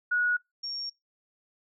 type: tone pair in turn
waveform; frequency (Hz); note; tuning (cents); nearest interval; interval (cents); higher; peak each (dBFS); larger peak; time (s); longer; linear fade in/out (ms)
sine; 1458 / 5535; F#6 / F8; -26 / -16; octave + major seventh; 2310; second; -23 / -32; first; 0.11-0.37 / 0.63-0.9; second; 10
effects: noise-tail reverb RT60 0.2 s tail -26 dB re dry